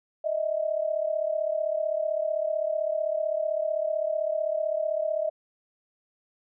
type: tone pair together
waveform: sine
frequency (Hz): 614.3 / 650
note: D#5 / E5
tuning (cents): -22 / -24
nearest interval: minor second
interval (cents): 98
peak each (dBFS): -27 / -28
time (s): 0.24-5.3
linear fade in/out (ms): 10
effects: none